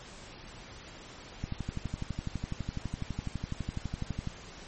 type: click train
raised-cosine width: 5 ms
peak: -21 dBFS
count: 35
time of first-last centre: 1.44-4.273 s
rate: 12 Hz
effects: pink hiss -48 dBFS RMS until 4.67 s + MP3 32 kbps